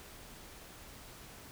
silence, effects pink hiss -52 dBFS RMS until 1.51 s

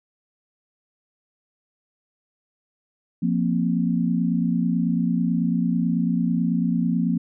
sine chord, F suspended fourth, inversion none, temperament just, 174.61 / 232.8 / 261.9 Hz, F3 / Bb3 / C4, 0 / -2 / +2 cents, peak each -22 / -23 / -26 dBFS, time 3.22-7.18 s, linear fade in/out 10 ms, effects none

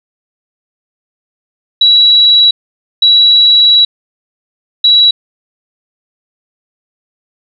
sine tone bursts at uneven times, 3907 Hz, B7, 19 cents flat, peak -3 dBFS, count 3, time 1.81-2.51 / 3.02-3.85 / 4.84-5.11 s, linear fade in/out 5 ms, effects none

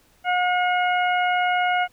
harmonic tone, 721 Hz, F#5, 45 cents flat, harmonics 1 / 2 / 3 / 4, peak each -20 / -25 / -27 / -32 dBFS, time 0.24-1.88 s, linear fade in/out 50 ms, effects pink hiss -59 dBFS RMS until 1.92 s

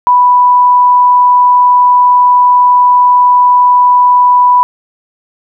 sine tone, 987.8 Hz, B5, in tune, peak -3 dBFS, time 0.07-4.63 s, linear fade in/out 0 ms, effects none

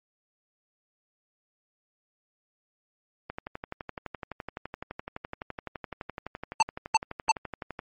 click train, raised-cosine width 0.5 ms, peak -20 dBFS, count 54, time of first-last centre 3.3-7.792 s, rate 11.8 Hz
square tone bursts, 890 Hz, A5, 20 cents sharp, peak -18 dBFS, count 3, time 6.6-7.315 s, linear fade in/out 2 ms, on 25 ms, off 320 ms
effects MP3 32 kbps

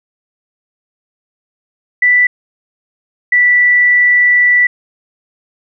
sine tone pair in turn, 1975.5 / 1965.3 Hz, B6 / B6, 0 / -9 cents, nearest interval unison, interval 9 cents, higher first, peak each -6 dBFS, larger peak neither, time 2.02-2.27 / 3.32-4.67 s, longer second, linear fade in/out 5 ms, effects none

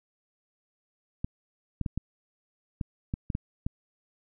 clicks, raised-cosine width 5 ms, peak -17 dBFS, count 9, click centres 1.245 / 1.813 / 1.862 / 1.976 / 2.812 / 3.139 / 3.302 / 3.351 / 3.665 s, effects none

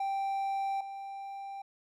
triangle tone pair in turn, 784 / 787.4 Hz, G5 / G5, 0 / +8 cents, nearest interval unison, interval 8 cents, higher second, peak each -28 / -37 dBFS, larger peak first, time 0-0.81 / 0.81-1.62 s, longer neither, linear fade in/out 5 ms, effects none

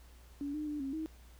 sine tone with pitch steps, 284.7 / 302.8 / 296.8 / 271 / 315.9 Hz, C#4 / D#4 / D4 / C#4 / D#4, +46 / -47 / +18 / -39 / +26 cents, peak -35 dBFS, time 0.41-1.06 s, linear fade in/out 0 ms, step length 130 ms, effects added 60 Hz sine -54 dBFS peak until 1.39 s + pink hiss -63 dBFS RMS until 1.39 s

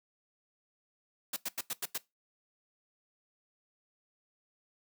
white noise bursts, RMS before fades -35 dBFS, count 6, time 1.33-1.979 s, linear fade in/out 5 ms, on 34 ms, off 89 ms, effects noise-tail reverb RT60 0.2 s tail -20 dB re dry + high-pass 150 Hz 12 dB/octave

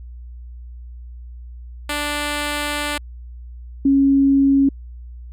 5% pulse / sine tone pair in turn, 293.7 / 275.1 Hz, D4 / C#4, 0 / -13 cents, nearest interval minor second, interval 113 cents, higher first, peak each -10 / -11 dBFS, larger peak first, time 1.89-2.98 / 3.85-4.69 s, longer first, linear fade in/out 5 ms, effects added 60 Hz sine -33 dBFS peak until 5.32 s + resampled to 32000 Hz

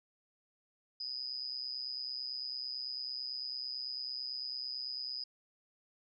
sine tone with amplitude modulation, 4978 Hz, D#8, in tune, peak -34 dBFS, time 1-5.24 s, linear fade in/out 5 ms, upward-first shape sine, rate 129 Hz, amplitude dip 80%, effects none

